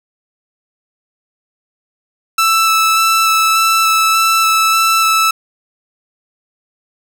sawtooth tone with vibrato, 1318.5 Hz, E6, in tune, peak -6 dBFS, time 2.38-5.31 s, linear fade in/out 5 ms, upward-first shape square, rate 1.7 Hz, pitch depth 8 cents each way, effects none

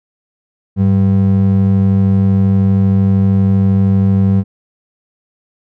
triangle ring-modulated tone, 146.83 Hz, D3, in tune, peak -3 dBFS, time 0.76-4.44 s, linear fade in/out 50 ms, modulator 46.4 Hz, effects none

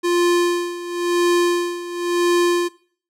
square tone with tremolo, 349.2 Hz, F4, in tune, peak -14 dBFS, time 0.03-2.69 s, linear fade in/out 20 ms, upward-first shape sine, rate 0.96 Hz, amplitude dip 80%, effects noise-tail reverb RT60 0.5 s tail -20 dB re dry + low-pass 11000 Hz 12 dB/octave

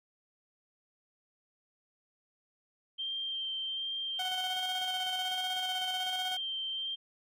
sine tone with vibrato, 3154 Hz, G7, 10 cents sharp, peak -33 dBFS, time 2.98-6.96 s, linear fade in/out 20 ms, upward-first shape sine, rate 1.3 Hz, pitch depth 13 cents each way
sawtooth tone with tremolo, 740 Hz, F#5, in tune, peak -30 dBFS, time 4.19-6.37 s, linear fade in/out 5 ms, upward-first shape square, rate 16 Hz, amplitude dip 40%
effects MP3 64 kbps

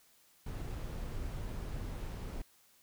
brown noise, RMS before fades -40 dBFS, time 0.46-2.42 s, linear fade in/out 5 ms, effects white hiss -66 dBFS RMS until 2.82 s

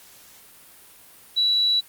sine tone, 3929 Hz, B7, 10 cents flat, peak -17 dBFS, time 1.36-1.81 s, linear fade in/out 20 ms, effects white hiss -49 dBFS RMS until 1.88 s + Opus 48 kbps

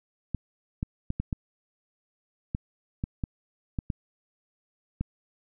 clicks, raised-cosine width 5 ms, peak -16 dBFS, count 11, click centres 0.347 / 0.829 / 1.104 / 1.2 / 1.328 / 2.549 / 3.039 / 3.238 / 3.788 / 3.902 / 5.01 s, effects none

